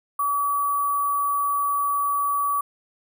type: tone with sample-and-hold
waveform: sine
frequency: 1141 Hz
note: C#6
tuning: 50 cents sharp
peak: -20 dBFS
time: 0.19-2.61 s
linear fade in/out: 5 ms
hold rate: 11025 Hz
effects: none